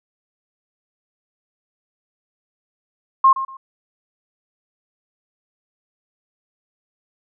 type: tone with echo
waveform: sine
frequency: 1068 Hz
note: C6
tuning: 35 cents sharp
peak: -8 dBFS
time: 3.24-3.33 s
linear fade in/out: 5 ms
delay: 120 ms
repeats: 2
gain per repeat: -13 dB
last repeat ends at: 3.57 s
effects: none